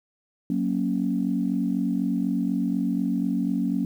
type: chord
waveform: sine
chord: F# major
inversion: none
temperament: equal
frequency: 185 / 233.1 / 277.2 Hz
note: F#3 / A#3 / C#4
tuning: 0 / 0 / 0 cents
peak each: -26 dBFS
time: 0.5-3.85 s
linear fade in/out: 2 ms
effects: tanh soft clip ceiling -12 dBFS + 9-bit